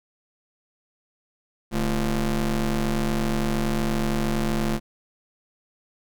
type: ring-modulated tone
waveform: 30% pulse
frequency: 121.4 Hz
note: B2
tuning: 29 cents flat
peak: -16 dBFS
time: 1.71-4.8 s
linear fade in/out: 50 ms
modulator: 97.1 Hz
effects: none